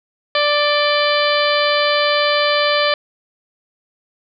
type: harmonic tone with a mistuned harmonic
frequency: 587.3 Hz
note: D5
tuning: in tune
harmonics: 1 / 2 / 3 / 4 / 5 / 6 / 7 / 8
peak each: -17 / -20 / -22 / -23 / -24 / -25 / -25 / -26 dBFS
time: 0.35-2.94 s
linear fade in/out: 2 ms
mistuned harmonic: 5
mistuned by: +44 cents
effects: none